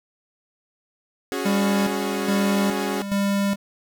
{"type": "chord", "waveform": "sawtooth", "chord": "C# suspended fourth", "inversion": "none", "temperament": "equal with one note detuned", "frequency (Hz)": [277.2, 367.2, 415.3], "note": ["C#4", "F#4", "G#4"], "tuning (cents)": [0, -13, 0], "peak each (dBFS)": -25, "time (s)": [1.32, 3.02], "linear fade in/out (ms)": 0}
{"type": "tone with tremolo", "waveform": "square", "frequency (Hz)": 199.5, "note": "G3", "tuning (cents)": 31, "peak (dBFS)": -20, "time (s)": [1.45, 3.56], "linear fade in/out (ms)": 10, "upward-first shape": "square", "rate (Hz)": 1.2, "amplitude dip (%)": 65}
{"effects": []}